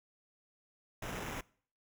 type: noise with sample-and-hold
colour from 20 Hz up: pink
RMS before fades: -41 dBFS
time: 1.02-1.41 s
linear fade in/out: 5 ms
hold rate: 4410 Hz
effects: noise-tail reverb RT60 0.5 s tail -23 dB re dry